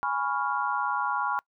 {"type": "chord", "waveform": "sine", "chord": "C# dominant seventh", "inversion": "second", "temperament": "equal", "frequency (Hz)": [830.6, 987.8, 1108.7, 1396.9], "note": ["G#5", "B5", "C#6", "E#6"], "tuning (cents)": [0, 0, 0, 0], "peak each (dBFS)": -31, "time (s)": [0.03, 1.39], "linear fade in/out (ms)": 0, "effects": ["noise-tail reverb RT60 0.1 s tail -25 dB re dry"]}